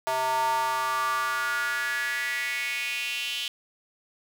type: tone with high-pass filter sweep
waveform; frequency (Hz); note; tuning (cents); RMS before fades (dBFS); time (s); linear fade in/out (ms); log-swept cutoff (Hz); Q
square; 130; C3; -11; -28; 0.07-3.48; 0; 770 to 3100; 5.5
effects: none